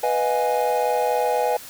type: chord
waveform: triangle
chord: F half-diminished seventh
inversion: second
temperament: equal with one note detuned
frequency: 493.9 / 622.3 / 705.8 / 830.6 Hz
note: Cb5 / Eb5 / F5 / Ab5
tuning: 0 / 0 / +18 / 0 cents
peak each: -21 / -24 / -25 / -21 dBFS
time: 0.03-1.57 s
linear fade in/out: 5 ms
effects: white hiss -40 dBFS RMS until 1.69 s